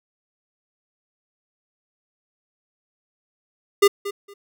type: tone with echo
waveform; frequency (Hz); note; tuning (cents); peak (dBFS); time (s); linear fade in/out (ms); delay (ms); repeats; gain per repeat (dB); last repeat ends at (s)
square; 402.7; G4; +47; -11; 3.82-3.88; 10; 230; 2; -15; 4.34
effects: none